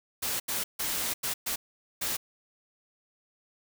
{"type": "noise bursts at uneven times", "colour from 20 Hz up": "white", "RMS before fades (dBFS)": -31, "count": 6, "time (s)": [[0.22, 0.4], [0.48, 0.64], [0.79, 1.14], [1.23, 1.34], [1.46, 1.56], [2.01, 2.17]], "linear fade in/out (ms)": 10, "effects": []}